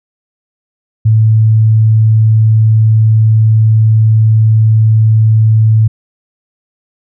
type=tone; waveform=sine; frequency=110 Hz; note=A2; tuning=in tune; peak=-4 dBFS; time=1.05-5.88 s; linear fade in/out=10 ms; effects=none